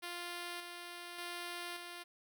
5% pulse tone with tremolo, 349.2 Hz, F4, in tune, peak -30 dBFS, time 0.02-2.04 s, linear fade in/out 20 ms, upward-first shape square, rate 0.86 Hz, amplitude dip 40%, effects none

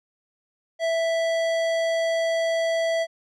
sine tone with tanh clipping, 659.3 Hz, E5, in tune, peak -23 dBFS, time 0.79-3.07 s, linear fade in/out 50 ms, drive 17 dB, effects none

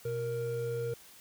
triangle tone pair together, 123.62 / 467.4 Hz, B2 / A#4, +2 / +5 cents, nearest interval octave + major seventh, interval 2303 cents, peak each -35 / -31 dBFS, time 0.05-0.94 s, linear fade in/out 5 ms, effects white hiss -55 dBFS RMS until 1.2 s

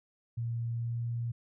sine tone with pitch glide, 116.8 to 117.88 Hz, A#2 to A#2, +4 to +20 cents, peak -31 dBFS, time 0.37-1.32 s, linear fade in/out 10 ms, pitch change +16 cents, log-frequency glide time 0.73-1.01 s, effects none

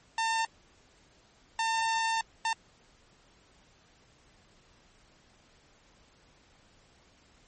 sawtooth tone bursts at uneven times, 902 Hz, A5, 43 cents sharp, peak -23 dBFS, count 3, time 0.18-0.45 / 1.59-2.21 / 2.45-2.53 s, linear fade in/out 2 ms, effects pink hiss -62 dBFS RMS until 7.47 s + MP3 32 kbps

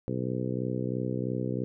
harmonic tone, 63 Hz, B1, 35 cents sharp, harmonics 2 / 3 / 4 / 5 / 6 / 7 / 8, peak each -33 / -35 / -36 / -37 / -38 / -38 / -39 dBFS, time 0.08-1.64 s, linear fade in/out 0 ms, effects none

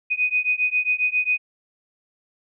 sine beating tone pair, 2489 / 2496.4 Hz, D#7 / D#7, 0 / +5 cents, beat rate 7.4 Hz, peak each -22 dBFS, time 0.1-1.38 s, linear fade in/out 20 ms, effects none

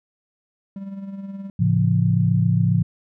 triangle tone with tremolo, 196 Hz, G3, in tune, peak -26 dBFS, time 0.76-1.5 s, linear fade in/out 2 ms, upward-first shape sine, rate 19 Hz, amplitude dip 50%
sine chord, A augmented, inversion none, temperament just, 110 / 137.5 / 171.88 Hz, A2 / C#3 / E#3, 0 / -14 / -27 cents, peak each -19 / -21 / -19 dBFS, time 1.59-2.83 s, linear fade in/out 10 ms
effects none

